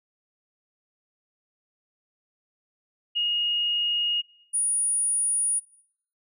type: tone pair in turn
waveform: sine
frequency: 2866 / 9640 Hz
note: F7 / D9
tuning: +44 / +44 cents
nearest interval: octave + major sixth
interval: 2100 cents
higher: second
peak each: -22 dBFS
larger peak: neither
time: 3.15-4.22 / 4.53-5.6 s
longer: neither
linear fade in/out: 20 ms
effects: noise-tail reverb RT60 0.6 s tail -18 dB re dry